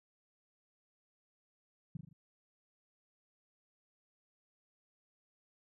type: tone with echo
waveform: sine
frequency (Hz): 155.2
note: D#3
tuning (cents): -4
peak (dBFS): -37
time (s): 1.95-1.97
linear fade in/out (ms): 5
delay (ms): 40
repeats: 4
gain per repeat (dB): -5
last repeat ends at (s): 2.13
effects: none